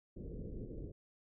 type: low-pass noise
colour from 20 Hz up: pink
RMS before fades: -45 dBFS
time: 0.16-0.92 s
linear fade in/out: 10 ms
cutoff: 490 Hz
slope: 48 dB/octave
effects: none